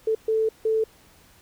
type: tone bursts at uneven times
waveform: sine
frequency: 441.1 Hz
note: A4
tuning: 4 cents sharp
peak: -19 dBFS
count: 3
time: 0.07-0.15 / 0.28-0.49 / 0.65-0.84 s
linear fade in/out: 5 ms
effects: pink hiss -55 dBFS RMS until 1.41 s